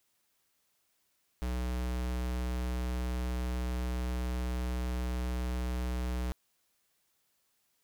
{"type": "tone", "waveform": "square", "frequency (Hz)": 61.74, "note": "B1", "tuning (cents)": 0, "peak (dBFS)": -32, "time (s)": [1.42, 6.32], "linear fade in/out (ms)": 0, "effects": ["white hiss -75 dBFS RMS until 7.83 s"]}